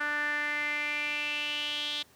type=tone with band-pass filter sweep; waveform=sawtooth; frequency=295.6 Hz; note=D4; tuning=11 cents sharp; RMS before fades=-32 dBFS; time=0-2.03 s; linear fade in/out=10 ms; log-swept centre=1600 to 3500 Hz; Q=6.2; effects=pink hiss -60 dBFS RMS until 2.15 s + high-pass 80 Hz 12 dB/octave